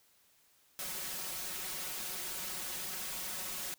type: noise with comb filter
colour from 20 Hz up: white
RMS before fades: -40 dBFS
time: 0.79-3.74 s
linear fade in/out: 0 ms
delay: 5.4 ms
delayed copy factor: +0.95
effects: white hiss -68 dBFS RMS until 3.78 s